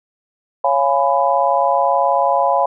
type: chord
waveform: sine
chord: C# dominant seventh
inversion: none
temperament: just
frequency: 554.4 / 693 / 831.5 / 997.9 Hz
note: C#5 / E#5 / G#5 / B5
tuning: 0 / -14 / +2 / +18 cents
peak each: -18 dBFS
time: 0.64-2.66 s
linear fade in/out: 5 ms
effects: none